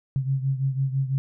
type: beating tone pair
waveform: sine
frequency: 133.5 / 139.5 Hz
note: C3 / C#3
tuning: +35 / +11 cents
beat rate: 6 Hz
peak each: -23 / -28 dBFS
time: 0.16-1.18 s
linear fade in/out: 0 ms
effects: none